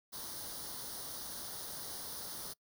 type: noise with comb filter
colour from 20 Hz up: white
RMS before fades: -44 dBFS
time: 0.12-2.54 s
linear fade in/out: 20 ms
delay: 0.2 ms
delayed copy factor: +0.8
effects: noise-tail reverb RT60 0.1 s tail -23 dB re dry